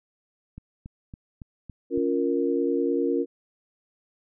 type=click train; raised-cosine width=5 ms; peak=-27 dBFS; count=6; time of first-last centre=0.58-1.977 s; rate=3.58 Hz
type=chord; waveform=sine; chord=Bb minor; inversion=first; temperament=just; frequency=279.7 / 349.6 / 466.2 Hz; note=Db4 / F4 / Bb4; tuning=+16 / +2 / 0 cents; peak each=-26 dBFS; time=1.9-3.26 s; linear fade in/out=50 ms
effects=none